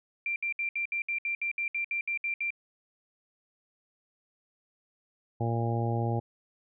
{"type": "tone bursts", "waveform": "sine", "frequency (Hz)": 2365, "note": "D7", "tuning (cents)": 12, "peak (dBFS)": -28, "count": 14, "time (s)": [0.26, 2.505], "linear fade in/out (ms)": 2, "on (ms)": 100, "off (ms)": 65}
{"type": "harmonic tone", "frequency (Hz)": 116.3, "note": "A#2", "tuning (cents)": -4, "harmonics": [1, 2, 3, 4, 5, 6, 7], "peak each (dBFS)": [-28, -36, -36, -38, -40, -40, -36], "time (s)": [5.4, 6.2], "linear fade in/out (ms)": 10}
{"effects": []}